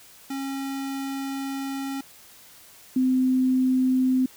square / sine tone pair in turn, 272.4 / 257.7 Hz, C#4 / C4, -30 / -26 cents, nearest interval minor second, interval 96 cents, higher first, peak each -29 / -18 dBFS, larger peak second, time 0.3-2.01 / 2.96-4.26 s, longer first, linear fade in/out 5 ms, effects white hiss -50 dBFS RMS until 4.36 s

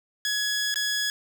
15% pulse tone with dropouts, 1680 Hz, G#6, 19 cents sharp, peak -18 dBFS, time 0.25-1.1 s, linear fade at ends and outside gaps 1 ms, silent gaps 0.742-0.758 s, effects none

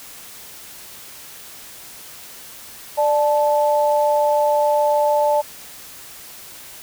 sine tone pair together, 592 / 873.2 Hz, D5 / A5, +14 / -13 cents, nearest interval perfect fifth, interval 673 cents, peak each -16 / -18 dBFS, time 2.97-5.42 s, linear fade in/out 20 ms, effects white hiss -39 dBFS RMS until 6.82 s

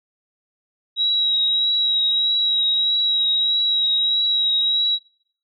sine tone with vibrato, 3849 Hz, B7, 45 cents flat, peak -16 dBFS, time 0.96-4.99 s, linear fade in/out 50 ms, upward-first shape triangle, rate 1.6 Hz, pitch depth 22 cents each way, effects noise-tail reverb RT60 0.6 s tail -25 dB re dry

